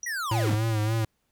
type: tone with exponential decay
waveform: sine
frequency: 5800 Hz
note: F#8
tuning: 35 cents flat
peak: -29 dBFS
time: 0.03-0.15 s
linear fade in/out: 2 ms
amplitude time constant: 26 ms
type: linear sweep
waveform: square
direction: down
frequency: 1975.5 to 66.6 Hz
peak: -29 dBFS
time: 0.06-0.55 s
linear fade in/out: 5 ms
type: tone with vibrato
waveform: square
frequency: 109.7 Hz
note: A2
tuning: 5 cents flat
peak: -24 dBFS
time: 0.31-1.05 s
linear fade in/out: 5 ms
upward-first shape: sine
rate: 3.5 Hz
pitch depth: 65 cents each way
effects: pink hiss -74 dBFS RMS until 1.31 s